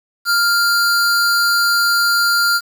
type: tone pair together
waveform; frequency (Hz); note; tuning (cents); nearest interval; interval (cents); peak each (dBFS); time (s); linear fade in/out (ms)
square; 1396.9 / 4699; F6 / D8; 0 / 0; octave + major sixth; 2100; -14 / -20; 0.25-2.61; 50
effects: 7-bit